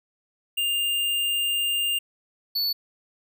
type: tone pair in turn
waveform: square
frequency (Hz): 2804 / 4451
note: F7 / C#8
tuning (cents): +6 / +6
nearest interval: minor sixth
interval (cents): 800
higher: second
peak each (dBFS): -23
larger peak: neither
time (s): 0.57-1.99 / 2.55-2.73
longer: first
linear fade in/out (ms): 10
effects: none